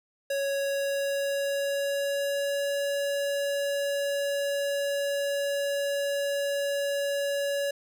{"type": "tone with pitch glide", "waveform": "square", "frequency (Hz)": [555, 564.4], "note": ["C#5", "C#5"], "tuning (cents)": [2, 31], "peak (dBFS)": -27, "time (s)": [0.3, 7.71], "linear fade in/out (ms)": 5, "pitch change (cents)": 29, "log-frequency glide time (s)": [0.55, 2.71], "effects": []}